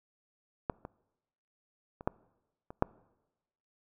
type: clicks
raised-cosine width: 1 ms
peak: -16 / -27 / -30 / -14 / -30 / -10 dBFS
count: 6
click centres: 0.698 / 0.851 / 2.009 / 2.075 / 2.705 / 2.824 s
effects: noise-tail reverb RT60 1.0 s tail -24 dB re dry